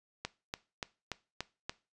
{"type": "click train", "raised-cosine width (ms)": 0.2, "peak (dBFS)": -18, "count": 6, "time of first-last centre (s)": [0.25, 1.695], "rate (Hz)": 3.46, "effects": ["noise-tail reverb RT60 0.3 s tail -19 dB re dry", "resampled to 22050 Hz"]}